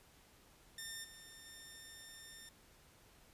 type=tone with level steps; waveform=10% pulse; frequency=1807 Hz; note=A6; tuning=46 cents sharp; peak=-36 / -46 / -44 dBFS; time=0.78-2.49 s; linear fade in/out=2 ms; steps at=1.03 / 1.45 s; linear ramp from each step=20 ms; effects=pink hiss -65 dBFS RMS until 3.33 s + resampled to 32000 Hz